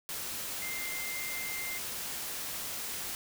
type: tone in noise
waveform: sine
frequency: 2093 Hz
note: C7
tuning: in tune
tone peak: -38 dBFS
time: 0.62-1.78 s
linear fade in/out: 0 ms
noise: white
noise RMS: -38 dBFS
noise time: 0.09-3.15 s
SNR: -3 dB
effects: none